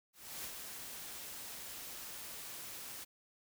white noise with ADSR envelope, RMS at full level -43 dBFS, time 0.13-3.05 s, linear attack 310 ms, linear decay 62 ms, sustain -4 dB, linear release 19 ms, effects none

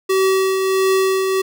square tone with tremolo, 381.7 Hz, G4, 46 cents flat, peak -13 dBFS, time 0.09-1.42 s, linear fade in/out 10 ms, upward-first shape triangle, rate 1.5 Hz, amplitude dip 40%, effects none

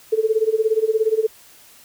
sine tone with tremolo, 440 Hz, A4, in tune, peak -12 dBFS, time 0.12-1.27 s, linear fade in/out 10 ms, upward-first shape sine, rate 17 Hz, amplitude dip 90%, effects white hiss -48 dBFS RMS until 1.84 s

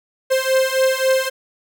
45% pulse beating tone pair, 523.3 / 527 Hz, C5 / C5, 0 / +12 cents, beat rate 3.7 Hz, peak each -18 dBFS, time 0.3-1.3 s, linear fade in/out 20 ms, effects none

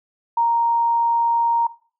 sine tone, 932.3 Hz, A#5, in tune, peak -15 dBFS, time 0.37-1.67 s, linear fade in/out 5 ms, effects noise-tail reverb RT60 0.4 s tail -18 dB re dry

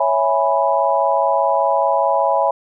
sine chord, C# minor seventh, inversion none, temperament equal, 554.4 / 659.3 / 830.6 / 987.8 Hz, C#5 / E5 / G#5 / B5, 0 / 0 / 0 / 0 cents, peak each -19 dBFS, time 0-2.51 s, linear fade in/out 5 ms, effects none

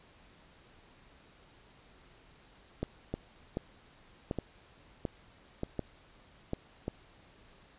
two click trains, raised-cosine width 2 ms, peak -19 / -20 dBFS, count 6 / 4, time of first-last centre 2.83-6.534 / 3.14-6.881 s, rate 1.35 / 0.802 Hz, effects pink hiss -60 dBFS RMS until 7.78 s + resampled to 8000 Hz

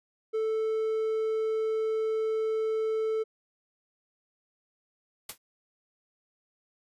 triangle tone, 440 Hz, A4, in tune, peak -24 dBFS, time 0.33-3.24 s, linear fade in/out 20 ms
white noise with exponential decay, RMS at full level -32 dBFS, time 5.29-5.38 s, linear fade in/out 5 ms, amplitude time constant 19 ms
effects resampled to 32000 Hz

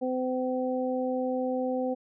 harmonic tone, 255.5 Hz, C4, 41 cents flat, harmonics 1 / 2 / 3, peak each -30 / -29 / -36 dBFS, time 0.01-1.95 s, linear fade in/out 20 ms, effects none

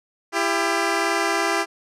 10% pulse tone pair together, 335.3 / 398.1 Hz, E4 / G4, +30 / +27 cents, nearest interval minor third, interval 297 cents, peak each -14 dBFS, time 0.32-1.66 s, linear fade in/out 50 ms, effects low-pass 9000 Hz 12 dB/octave

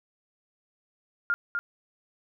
sine tone with echo, 1409 Hz, F6, 15 cents sharp, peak -22 dBFS, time 1.3-1.34 s, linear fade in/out 0 ms, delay 250 ms, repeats 1, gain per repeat -4 dB, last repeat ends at 1.59 s, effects none

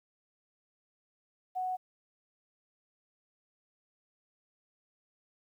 sine tone, 740 Hz, F#5, in tune, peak -31 dBFS, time 1.55-1.77 s, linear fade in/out 20 ms, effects 11-bit

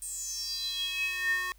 square tone with high-pass filter sweep, 365.5 Hz, F#4, 21 cents flat, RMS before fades -33 dBFS, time 0.02-1.52 s, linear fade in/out 0 ms, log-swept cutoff 8800 to 1400 Hz, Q 8.6, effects added 47 Hz sine -55 dBFS peak until 1.58 s + white hiss -65 dBFS RMS until 1.58 s

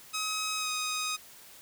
10% pulse tone with pitch glide, 1271 to 1252.8 Hz, D#6 to D#6, +36 to +11 cents, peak -22 dBFS, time 0.13-1.17 s, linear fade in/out 20 ms, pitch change -25 cents, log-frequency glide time 0.57-0.69 s, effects white hiss -52 dBFS RMS until 1.61 s

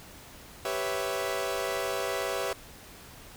sawtooth chord, C# half-diminished seventh, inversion second, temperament equal, 392 / 493.9 / 554.4 / 659.3 Hz, G4 / B4 / C#5 / E5, 0 / 0 / 0 / 0 cents, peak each -31 dBFS, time 0.65-2.53 s, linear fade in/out 2 ms, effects pink hiss -49 dBFS RMS until 3.36 s

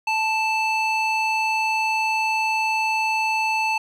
square tone with band-pass filter, 880 Hz, A5, in tune, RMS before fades -22 dBFS, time 0.07-3.78 s, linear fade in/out 5 ms, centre 2100 Hz, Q 1.8, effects none

